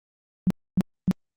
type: tone bursts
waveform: sine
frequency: 185 Hz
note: F#3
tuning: in tune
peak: -16 dBFS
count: 3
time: 0.47-1.112 s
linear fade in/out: 0 ms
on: 34 ms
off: 270 ms
effects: Opus 48 kbps